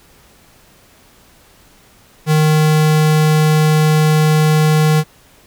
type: tone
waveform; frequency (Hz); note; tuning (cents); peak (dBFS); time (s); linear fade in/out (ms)
square; 154.5; D#3; -12; -10; 2.26-5.04; 50
effects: pink hiss -48 dBFS RMS until 5.46 s